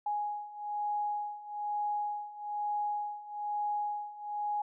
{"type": "beating tone pair", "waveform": "sine", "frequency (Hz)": [830.6, 831.7], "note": ["G#5", "G#5"], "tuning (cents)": [0, 2], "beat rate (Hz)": 1.1, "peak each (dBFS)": [-37, -34], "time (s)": [0.06, 4.62], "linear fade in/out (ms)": 5, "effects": []}